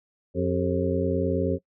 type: harmonic tone with a mistuned harmonic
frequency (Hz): 89.5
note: F2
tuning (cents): +43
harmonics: 1 / 2 / 3 / 4 / 5 / 6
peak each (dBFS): -29 / -29 / -29 / -29 / -29 / -29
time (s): 0.34-1.59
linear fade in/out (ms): 50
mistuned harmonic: 4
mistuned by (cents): +140
effects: noise-tail reverb RT60 0.1 s tail -21 dB re dry